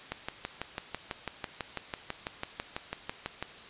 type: click train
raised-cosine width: 0.3 ms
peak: -17 dBFS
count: 21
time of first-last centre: 0.12-3.426 s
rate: 6.05 Hz
effects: white hiss -48 dBFS RMS until 3.69 s + resampled to 8000 Hz